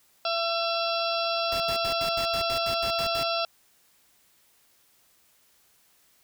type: harmonic tone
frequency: 673 Hz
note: E5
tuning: 36 cents sharp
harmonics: 1 / 2 / 4 / 5 / 6 / 7 / 8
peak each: -28 / -31 / -34 / -35 / -36 / -36 / -37 dBFS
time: 0.25-3.45 s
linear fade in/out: 2 ms
type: noise bursts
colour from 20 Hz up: pink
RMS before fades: -37 dBFS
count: 11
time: 1.52-3.231 s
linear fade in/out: 0 ms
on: 81 ms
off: 82 ms
effects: white hiss -63 dBFS RMS until 6.23 s